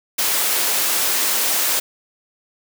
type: high-pass noise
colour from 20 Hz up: white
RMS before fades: -19 dBFS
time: 0.18-1.8 s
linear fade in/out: 10 ms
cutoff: 310 Hz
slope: 12 dB/octave
effects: none